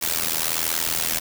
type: noise with amplitude modulation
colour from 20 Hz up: white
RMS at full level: -20 dBFS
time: 0.01-1.2 s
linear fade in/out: 20 ms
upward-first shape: sine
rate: 81.1 Hz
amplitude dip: 95%
effects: none